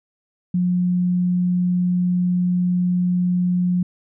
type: tone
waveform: sine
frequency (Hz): 179.1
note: F3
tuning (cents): +44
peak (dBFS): -16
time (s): 0.54-3.83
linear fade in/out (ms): 5
effects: none